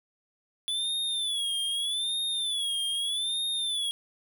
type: tone with vibrato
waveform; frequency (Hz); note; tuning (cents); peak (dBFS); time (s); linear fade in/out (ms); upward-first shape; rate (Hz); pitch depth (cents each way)
square; 3445; A7; -37; -28; 0.68-3.91; 0; sine; 0.81; 120
effects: none